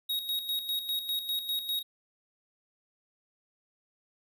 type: tone with tremolo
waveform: square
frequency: 3777 Hz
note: A#7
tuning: 22 cents sharp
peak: -29 dBFS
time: 0.09-1.83 s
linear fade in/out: 10 ms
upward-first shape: square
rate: 5 Hz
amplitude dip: 60%
effects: none